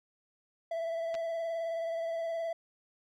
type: tone with vibrato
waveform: triangle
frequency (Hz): 663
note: E5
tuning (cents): +10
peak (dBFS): -30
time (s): 0.71-2.53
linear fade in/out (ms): 5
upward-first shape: sine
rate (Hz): 19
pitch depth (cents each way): 23
type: clicks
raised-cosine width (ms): 0.2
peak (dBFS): -27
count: 2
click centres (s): 1.143 / 1.151
effects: none